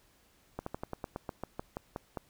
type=slowing click train; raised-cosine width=1 ms; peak=-22 dBFS; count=13; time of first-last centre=0.59-2.172 s; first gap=74 ms; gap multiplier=1.1; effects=pink hiss -66 dBFS RMS until 2.29 s